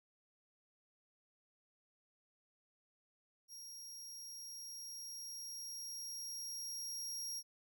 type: tone with level ramp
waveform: sawtooth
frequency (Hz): 5610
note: F8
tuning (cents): +7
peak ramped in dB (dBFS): -47 to -38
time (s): 3.48-7.43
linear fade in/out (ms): 50
effects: none